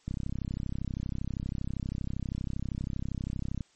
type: click train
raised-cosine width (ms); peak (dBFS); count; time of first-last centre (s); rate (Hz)
5; -21; 116; 0.08-3.608; 32.6
effects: white hiss -65 dBFS RMS until 3.75 s + MP3 32 kbps